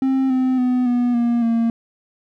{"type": "tone with pitch steps", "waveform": "triangle", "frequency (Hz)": [265.3, 257.9, 250.7, 243.7, 236.9, 230.3], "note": ["C4", "C4", "B3", "B3", "A#3", "A#3"], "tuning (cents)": [24, -25, 26, -23, 28, -21], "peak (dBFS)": -13, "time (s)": [0.02, 1.7], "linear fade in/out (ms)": 2, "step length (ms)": 280, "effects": []}